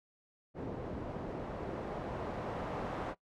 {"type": "noise with low-pass filter sweep", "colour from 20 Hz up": "white", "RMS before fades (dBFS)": -40, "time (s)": [0.54, 3.15], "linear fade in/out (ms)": 50, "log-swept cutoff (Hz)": [440, 840], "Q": 0.86, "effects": ["noise-tail reverb RT60 0.1 s tail -19 dB re dry"]}